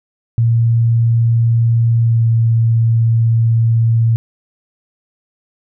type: tone with pitch glide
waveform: sine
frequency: 115.9 to 114.5 Hz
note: A#2 to A#2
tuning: -10 to -31 cents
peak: -9 dBFS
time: 0.38-4.16 s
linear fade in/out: 0 ms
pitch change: -21 cents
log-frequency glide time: 1.99-2.26 s
effects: none